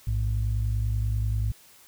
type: tone pair together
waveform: sine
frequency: 57.04 / 107.3 Hz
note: A#1 / A2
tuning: -37 / -43 cents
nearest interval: major seventh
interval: 1094 cents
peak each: -25 dBFS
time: 0.07-1.52 s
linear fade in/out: 5 ms
effects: tanh soft clip ceiling -17 dBFS + white hiss -54 dBFS RMS until 1.87 s